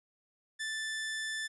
sawtooth tone, 1760 Hz, A6, in tune, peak -31 dBFS, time 0.59-1.48 s, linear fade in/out 20 ms, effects resampled to 24000 Hz

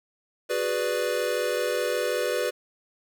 square chord, G# half-diminished seventh, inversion third, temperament equal, 370 / 415.3 / 493.9 / 587.3 Hz, F#4 / G#4 / B4 / D5, 0 / 0 / 0 / 0 cents, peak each -33 / -33 / -28 / -31 dBFS, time 0.49-2.51 s, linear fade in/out 20 ms, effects none

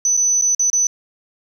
sine tone with dropouts, 6000 Hz, F#8, 23 cents sharp, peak -13 dBFS, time 0.05-0.87 s, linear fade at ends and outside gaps 2 ms, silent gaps 0.168-0.173 / 0.413-0.421 / 0.549-0.594 / 0.701-0.73 s, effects 7-bit

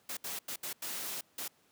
white noise bursts at uneven times, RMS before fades -39 dBFS, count 6, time 0.09-0.17 / 0.24-0.39 / 0.48-0.56 / 0.63-0.73 / 0.82-1.21 / 1.38-1.48 s, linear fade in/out 5 ms, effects pink hiss -68 dBFS RMS until 1.71 s + high-pass 150 Hz 12 dB/octave

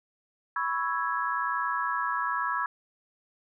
sine chord, C# minor seventh, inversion third, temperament equal, 987.8 / 1108.7 / 1318.5 / 1661.2 Hz, B5 / C#6 / E6 / G#6, 0 / 0 / 0 / 0 cents, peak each -32 dBFS, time 0.56-2.66 s, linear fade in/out 2 ms, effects none

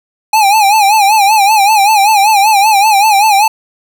square tone with vibrato, 830.6 Hz, G#5, in tune, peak -6 dBFS, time 0.33-3.48 s, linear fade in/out 5 ms, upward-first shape sine, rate 5.2 Hz, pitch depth 110 cents each way, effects none

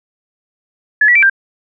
sine tone with pitch steps, 1711 / 1942 / 2334 / 1584 Hz, A6 / B6 / D7 / G6, -49 / -30 / -11 / +18 cents, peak -6 dBFS, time 1.01-1.298 s, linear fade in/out 5 ms, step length 72 ms, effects none

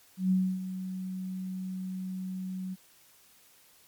sine tone with ADSR envelope, 186.6 Hz, F#3, 15 cents sharp, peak -21 dBFS, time 0.17-2.76 s, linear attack 140 ms, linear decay 280 ms, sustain -12 dB, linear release 31 ms, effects white hiss -60 dBFS RMS until 3.87 s + MP3 96 kbps

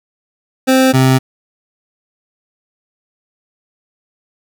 25% pulse tone pair in turn, 261.6 / 131.05 Hz, C4 / C3, 0 / +3 cents, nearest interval octave, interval 1197 cents, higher first, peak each -4 dBFS, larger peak neither, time 0.67-0.93 / 0.93-1.19 s, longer neither, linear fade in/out 20 ms, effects none

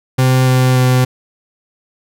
40% pulse tone with pitch steps, 129.2 / 128.23 / 127.27 Hz, C3 / C3 / C3, -21 / -35 / -48 cents, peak -8 dBFS, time 0.18-1.05 s, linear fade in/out 10 ms, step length 290 ms, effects none

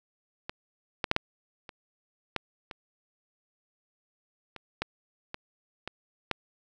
clicks, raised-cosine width 0.3 ms, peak -18 / -11 / -7 / -8 / -26 / -12 / -23 / -25 / -13 / -19 / -19 / -11 dBFS, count 12, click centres 0.495 / 1.042 / 1.114 / 1.164 / 1.692 / 2.363 / 2.712 / 4.563 / 4.82 / 5.344 / 5.876 / 6.313 s, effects none

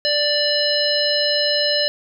harmonic tone with a mistuned harmonic, 588 Hz, D5, 2 cents sharp, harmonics 1 / 3 / 5 / 7 / 9, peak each -21 / -26 / -24 / -21 / -23 dBFS, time 0.05-1.88 s, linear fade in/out 0 ms, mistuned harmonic 9, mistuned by -41 cents, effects none

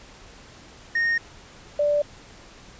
triangle / sine tone pair in turn, 1850 / 586.4 Hz, A#6 / D5, -14 / -3 cents, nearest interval octave + minor sixth, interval 1989 cents, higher first, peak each -18 dBFS, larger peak neither, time 0.95-1.18 / 1.79-2.02 s, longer neither, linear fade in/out 5 ms, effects pink hiss -47 dBFS RMS until 2.79 s + resampled to 16000 Hz

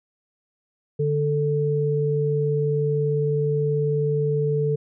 sine tone pair together, 146.83 / 440.8 Hz, D3 / A4, 0 / +3 cents, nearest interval octave + perfect fifth, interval 1903 cents, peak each -22 dBFS, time 0.99-4.76 s, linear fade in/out 10 ms, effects none

